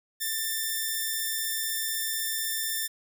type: tone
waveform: 5% pulse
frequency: 1784 Hz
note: A6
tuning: 23 cents sharp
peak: -17 dBFS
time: 0.2-2.88 s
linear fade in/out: 20 ms
effects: none